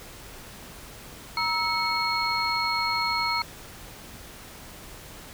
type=tone cluster; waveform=sine; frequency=940 / 1304 / 2202 / 4283 Hz; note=A#5 / E6 / C#7 / C8; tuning=+14 / -19 / -12 / +40 cents; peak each=-29 dBFS; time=1.37-3.42 s; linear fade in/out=2 ms; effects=pink hiss -44 dBFS RMS until 5.33 s